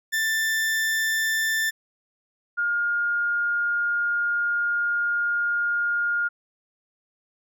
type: tone pair in turn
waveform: 40% pulse / sine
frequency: 1774 / 1417.8 Hz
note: A6 / F6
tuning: +14 / +26 cents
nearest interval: major third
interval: 388 cents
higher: first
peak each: -21 dBFS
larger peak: neither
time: 0.12-1.71 / 2.57-6.29 s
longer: second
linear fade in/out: 20 ms
effects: none